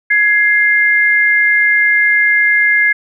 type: tone pair together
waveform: sine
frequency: 1673 / 2102 Hz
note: G#6 / C7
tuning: +12 / +7 cents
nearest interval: major third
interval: 395 cents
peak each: -11 dBFS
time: 0.1-2.93 s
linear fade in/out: 10 ms
effects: none